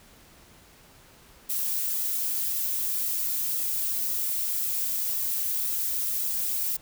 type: noise with flanger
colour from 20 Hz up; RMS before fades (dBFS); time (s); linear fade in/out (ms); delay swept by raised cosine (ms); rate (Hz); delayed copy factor
violet; -28; 1.49-6.77; 10; 1.5 to 3.5; 1.9; +0.5
effects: pink hiss -54 dBFS RMS until 6.81 s